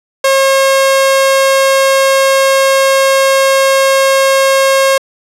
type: tone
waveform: sawtooth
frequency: 540 Hz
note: C#5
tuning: 45 cents flat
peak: -3 dBFS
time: 0.24-4.98 s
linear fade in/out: 5 ms
effects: low-pass 12000 Hz 12 dB/octave